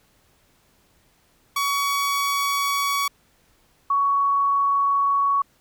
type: tone pair in turn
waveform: sawtooth / sine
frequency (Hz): 1127 / 1118.6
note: C#6 / C#6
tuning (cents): +28 / +15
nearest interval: unison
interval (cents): 13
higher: first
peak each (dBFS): -17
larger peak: neither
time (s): 1.56-3.08 / 3.9-5.42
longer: neither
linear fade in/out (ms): 5
effects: pink hiss -61 dBFS RMS until 5.6 s